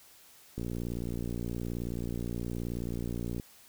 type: click train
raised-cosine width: 3 ms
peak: -23 dBFS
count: 167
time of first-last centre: 0.58-3.398 s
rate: 58.9 Hz
effects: white hiss -57 dBFS RMS until 3.68 s